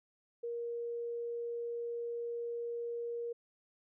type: tone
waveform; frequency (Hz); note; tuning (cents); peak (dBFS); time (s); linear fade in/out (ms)
sine; 471.1; A#4; +18; -36; 0.43-3.33; 10
effects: none